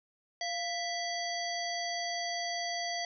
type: harmonic tone with a mistuned harmonic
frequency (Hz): 659.3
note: E5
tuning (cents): 0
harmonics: 1 / 3 / 5 / 7 / 9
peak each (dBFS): -36 / -39 / -43 / -39 / -43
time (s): 0.41-3.05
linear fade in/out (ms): 2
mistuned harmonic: 1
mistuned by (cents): +91
effects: none